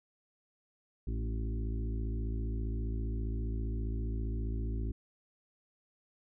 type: harmonic tone with a mistuned harmonic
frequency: 55 Hz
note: A1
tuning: in tune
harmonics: 1 / 2 / 4 / 5 / 6 / 7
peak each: -33 / -39 / -45 / -47 / -49 / -50 dBFS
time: 1.07-4.92 s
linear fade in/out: 5 ms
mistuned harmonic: 5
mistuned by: +20 cents
effects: none